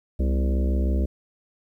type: harmonic tone with a mistuned harmonic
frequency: 66.1 Hz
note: C2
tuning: 18 cents sharp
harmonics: 1 / 3 / 4 / 5 / 6 / 7 / 8 / 9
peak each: -20 / -30 / -34 / -34 / -38 / -41 / -41 / -39 dBFS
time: 0.19-1.06 s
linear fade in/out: 10 ms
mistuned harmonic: 4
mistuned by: -71 cents
effects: 10-bit